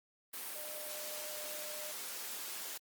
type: tone in noise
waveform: sine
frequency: 603 Hz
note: D5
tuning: 46 cents sharp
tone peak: -48 dBFS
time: 0.55-1.92 s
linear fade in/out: 10 ms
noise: white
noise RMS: -43 dBFS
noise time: 0.33-2.78 s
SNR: -8 dB
effects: high-pass 300 Hz 12 dB/octave + Opus 32 kbps